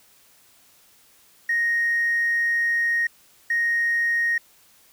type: tone bursts at uneven times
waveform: triangle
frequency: 1867 Hz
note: A#6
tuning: 2 cents sharp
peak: -16 dBFS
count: 2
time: 1.49-3.07 / 3.5-4.38 s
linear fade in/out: 5 ms
effects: tanh soft clip ceiling -16 dBFS + white hiss -56 dBFS RMS until 4.92 s